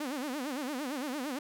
sawtooth tone with vibrato, 274.6 Hz, C#4, 16 cents flat, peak -30 dBFS, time 0-1.39 s, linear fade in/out 5 ms, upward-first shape sine, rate 8.8 Hz, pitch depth 200 cents each way, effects none

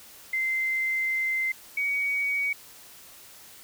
sine tone pair in turn, 2077 / 2253 Hz, C7 / C#7, -13 / +28 cents, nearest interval minor second, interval 141 cents, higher second, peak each -24 dBFS, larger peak neither, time 0.33-1.52 / 1.77-2.53 s, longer first, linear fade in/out 5 ms, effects white hiss -49 dBFS RMS until 3.63 s

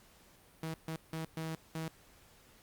sawtooth tone bursts at uneven times, 160.8 Hz, E3, 43 cents flat, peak -33 dBFS, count 5, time 0.63-0.74 / 0.88-0.96 / 1.13-1.25 / 1.37-1.55 / 1.75-1.88 s, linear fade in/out 2 ms, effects pink hiss -62 dBFS RMS until 2.62 s + Opus 48 kbps

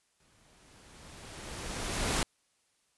pink noise with exponential growth, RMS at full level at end -28 dBFS, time 0.2-2.23 s, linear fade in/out 2 ms, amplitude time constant 440 ms, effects white hiss -73 dBFS RMS until 2.97 s + resampled to 24000 Hz

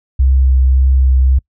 sine tone with vibrato, 65.6 Hz, C2, 5 cents sharp, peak -6 dBFS, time 0.19-1.39 s, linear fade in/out 10 ms, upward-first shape triangle, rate 1.8 Hz, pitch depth 18 cents each way, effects noise-tail reverb RT60 0.1 s tail -26 dB re dry + tanh soft clip ceiling -2 dBFS

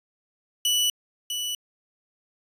sawtooth tone with echo, 2960 Hz, F#7, in tune, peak -17 dBFS, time 0.65-0.9 s, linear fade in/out 2 ms, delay 650 ms, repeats 1, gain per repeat -7 dB, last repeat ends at 1.55 s, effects resampled to 32000 Hz

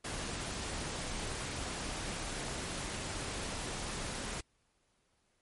pink noise, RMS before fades -39 dBFS, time 0.04-4.41 s, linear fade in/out 10 ms, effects pink hiss -75 dBFS RMS until 5.41 s + MP3 48 kbps

